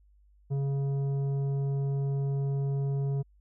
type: tone with tanh clipping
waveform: sine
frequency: 138.59 Hz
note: C#3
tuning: in tune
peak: -28 dBFS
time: 0.5-3.23 s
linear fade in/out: 20 ms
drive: 9 dB
effects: added 50 Hz sine -58 dBFS peak until 3.4 s